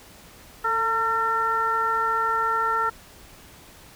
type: harmonic tone with a mistuned harmonic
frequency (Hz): 453.8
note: A#4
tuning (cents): -47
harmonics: 1 / 2 / 3 / 4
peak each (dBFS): -32 / -27 / -22 / -32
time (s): 0.64-2.9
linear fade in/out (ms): 10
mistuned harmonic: 1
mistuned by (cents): -28
effects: pink hiss -48 dBFS RMS until 3.95 s